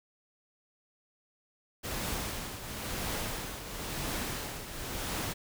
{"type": "noise with tremolo", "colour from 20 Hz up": "pink", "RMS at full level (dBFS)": -34, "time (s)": [1.83, 5.34], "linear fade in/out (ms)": 20, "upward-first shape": "triangle", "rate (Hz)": 0.97, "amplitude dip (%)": 65, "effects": []}